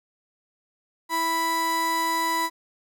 35% pulse tone pair together, 329.6 / 987.7 Hz, E4 / B5, 0 / 0 cents, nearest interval octave + perfect fifth, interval 1900 cents, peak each -31 / -21 dBFS, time 1.09-2.5 s, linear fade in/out 50 ms, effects 10-bit

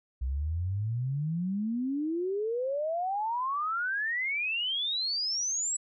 sine exponential sweep, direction up, 61.74 to 7902 Hz, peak -28 dBFS, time 0.21-5.77 s, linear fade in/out 10 ms, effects none

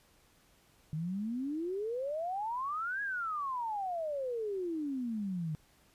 sine exponential two-way sweep, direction up then down, 150 to 1676 to 150 Hz, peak -33 dBFS, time 0.93-5.55 s, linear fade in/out 0 ms, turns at 3.02 s, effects pink hiss -66 dBFS RMS until 5.94 s + resampled to 32000 Hz

